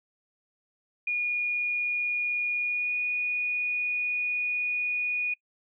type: tone with pitch glide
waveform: sine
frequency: 2441 to 2461 Hz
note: D#7 to D#7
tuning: -34 to -20 cents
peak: -25 dBFS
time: 1.07-5.34 s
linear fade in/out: 5 ms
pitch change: +14 cents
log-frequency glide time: 2.62-2.95 s
effects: noise-tail reverb RT60 0.1 s tail -25 dB re dry